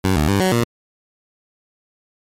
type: tone with pitch steps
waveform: 15% pulse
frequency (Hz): 94.4 / 75.4 / 99.3 / 186.9 / 118.1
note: F#2 / D2 / G2 / F#3 / A#2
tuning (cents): +35 / +46 / +23 / +18 / +23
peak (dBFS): -8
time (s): 0.04-0.64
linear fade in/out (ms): 5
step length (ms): 120
effects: MP3 64 kbps